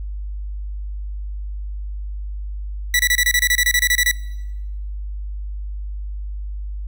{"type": "tone bursts", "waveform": "sawtooth", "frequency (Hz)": 1958, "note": "B6", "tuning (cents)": -15, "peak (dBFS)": -10, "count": 15, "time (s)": [2.94, 4.113], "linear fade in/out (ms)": 2, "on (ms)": 53, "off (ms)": 27, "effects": ["noise-tail reverb RT60 1.0 s tail -22 dB re dry", "added 50 Hz sine -25 dBFS peak until 6.87 s"]}